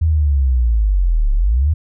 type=linear two-way sweep; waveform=sine; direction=down then up; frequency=82.41 to 33.67 to 82.41 Hz; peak=-11 dBFS; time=0.01-1.74 s; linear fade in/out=10 ms; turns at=1.33 s; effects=none